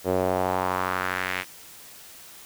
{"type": "tone with band-pass filter sweep", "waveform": "sawtooth", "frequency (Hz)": 92.3, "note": "F#2", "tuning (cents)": -4, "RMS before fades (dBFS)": -26, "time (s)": [0.04, 1.45], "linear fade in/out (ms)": 50, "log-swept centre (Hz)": [480, 2300], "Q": 2.1, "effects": ["white hiss -46 dBFS RMS until 2.45 s"]}